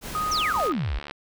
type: noise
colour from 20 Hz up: pink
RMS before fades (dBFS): -35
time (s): 0.01-0.71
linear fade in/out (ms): 50
type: tone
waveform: sine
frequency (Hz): 1246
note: D#6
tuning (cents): +2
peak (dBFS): -24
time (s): 0.15-0.72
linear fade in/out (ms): 0
type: exponential sweep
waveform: sine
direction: down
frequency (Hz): 6480 to 41.94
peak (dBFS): -24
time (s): 0.31-0.99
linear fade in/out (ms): 10
type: click train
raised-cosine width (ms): 0.3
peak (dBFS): -20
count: 38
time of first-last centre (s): 0.6-1.11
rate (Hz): 72.5
effects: none